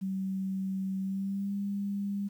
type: tone with pitch glide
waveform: sine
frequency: 191.3 to 200.3 Hz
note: G3 to G3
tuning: -42 to +38 cents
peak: -30 dBFS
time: 0.01-2.29 s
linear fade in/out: 20 ms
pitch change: +80 cents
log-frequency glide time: 1-1.54 s
effects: 10-bit